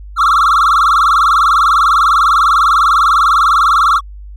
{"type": "tone with vibrato", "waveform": "triangle", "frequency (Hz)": 1243, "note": "D#6", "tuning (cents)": -2, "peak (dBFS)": -5, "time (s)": [0.16, 4.01], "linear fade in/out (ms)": 50, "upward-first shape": "sine", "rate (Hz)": 20, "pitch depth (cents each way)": 200, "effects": ["added 50 Hz sine -28 dBFS peak until 4.36 s"]}